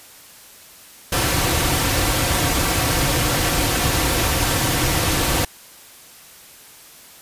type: noise with comb filter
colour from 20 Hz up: pink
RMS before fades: -19 dBFS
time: 1.12-5.45 s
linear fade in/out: 5 ms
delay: 4.8 ms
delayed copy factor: -0.5
effects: white hiss -44 dBFS RMS until 7.21 s + resampled to 32000 Hz